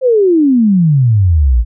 sine exponential sweep, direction down, 536 to 53.1 Hz, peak -6 dBFS, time 0.01-1.65 s, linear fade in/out 50 ms, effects none

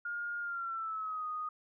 sine tone with pitch glide, 1418 to 1241.6 Hz, F6 to D#6, +26 to -4 cents, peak -35 dBFS, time 0.05-1.49 s, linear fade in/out 5 ms, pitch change -230 cents, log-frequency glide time 0.41-1.26 s, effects none

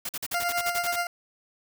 white noise bursts, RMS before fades -32 dBFS, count 11, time 0.05-0.961 s, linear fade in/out 5 ms, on 41 ms, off 46 ms
20% pulse tone with tremolo, 698.5 Hz, F5, in tune, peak -19 dBFS, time 0.34-1.07 s, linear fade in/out 2 ms, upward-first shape sine, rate 9.5 Hz, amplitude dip 55%
effects none

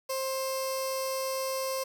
15% pulse tone with notch filter, 529 Hz, C5, 19 cents sharp, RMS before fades -32 dBFS, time 0.09-1.84 s, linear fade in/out 10 ms, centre 1700 Hz, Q 0.63, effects 9-bit

